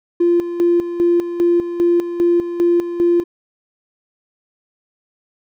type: tone with tremolo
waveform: triangle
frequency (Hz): 345.7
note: F4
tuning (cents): -18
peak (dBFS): -7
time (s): 0.2-3.24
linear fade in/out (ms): 10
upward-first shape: square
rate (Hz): 2.5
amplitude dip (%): 75
effects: tanh soft clip ceiling -8 dBFS